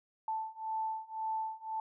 sine beating tone pair, 880 / 881.9 Hz, A5 / A5, 0 / +4 cents, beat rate 1.9 Hz, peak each -38 / -37 dBFS, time 0.28-1.8 s, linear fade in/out 2 ms, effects none

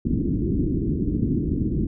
white low-pass noise, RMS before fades -23 dBFS, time 0.05-1.87 s, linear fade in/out 5 ms, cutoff 340 Hz, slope 48 dB/octave, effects none

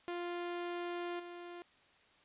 sawtooth tone with level steps, 349.2 Hz, F4, in tune, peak -34 / -42 dBFS, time 0.08-1.62 s, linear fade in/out 0 ms, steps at 1.19 s, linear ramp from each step 10 ms, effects white hiss -66 dBFS RMS until 2.24 s + resampled to 8000 Hz

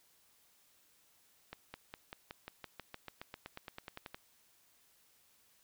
accelerating click train, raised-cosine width 0.3 ms, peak -28 dBFS, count 20, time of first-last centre 1.53-4.145 s, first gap 210 ms, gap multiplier 0.95, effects white hiss -69 dBFS RMS until 5.63 s

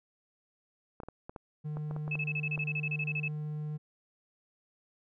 clicks, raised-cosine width 1 ms, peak -28 dBFS, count 11, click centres 1.002 / 1.034 / 1.086 / 1.295 / 1.362 / 1.77 / 1.911 / 1.964 / 2.079 / 2.154 / 2.577 s
triangle tone, 151.3 Hz, D#3, 48 cents flat, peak -32 dBFS, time 1.64-3.78 s, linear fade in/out 20 ms
sine tone bursts, 2601 Hz, E7, 24 cents flat, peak -31 dBFS, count 15, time 2.11-3.281 s, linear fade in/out 5 ms, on 51 ms, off 29 ms
effects none

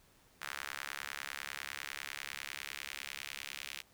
sawtooth tone with high-pass filter sweep, 70 Hz, C#2, 18 cents sharp, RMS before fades -44 dBFS, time 0.41-3.82 s, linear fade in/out 10 ms, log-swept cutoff 1500 to 2500 Hz, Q 1.7, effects pink hiss -66 dBFS RMS until 3.93 s

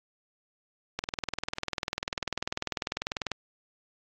click train, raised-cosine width 0.2 ms, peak -12 dBFS, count 48, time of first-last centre 0.99-3.317 s, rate 20.2 Hz, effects low-pass 7000 Hz 12 dB/octave + AAC 48 kbps

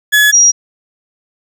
35% pulse / sine tone pair in turn, 1700 / 5718 Hz, G#6 / F8, +40 / +40 cents, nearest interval octave + major sixth, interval 2100 cents, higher second, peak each -4 dBFS, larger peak neither, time 0.12-0.32 / 0.32-0.52 s, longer neither, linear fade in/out 20 ms, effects none

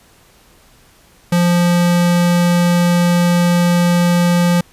square tone, 174.61 Hz, F3, in tune, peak -11 dBFS, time 1.32-4.61 s, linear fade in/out 5 ms, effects pink hiss -49 dBFS RMS until 4.72 s + resampled to 32000 Hz

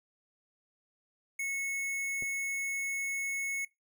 square tone, 2196 Hz, C#7, 17 cents flat, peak -33 dBFS, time 1.39-3.65 s, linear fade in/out 5 ms
clicks, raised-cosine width 2 ms, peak -33 / -40 dBFS, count 2, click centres 2.224 / 2.232 s
effects noise-tail reverb RT60 0.2 s tail -22 dB re dry

